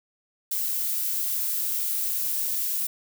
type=noise; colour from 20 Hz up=violet; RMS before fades=-27 dBFS; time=0.51-2.87 s; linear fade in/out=5 ms; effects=none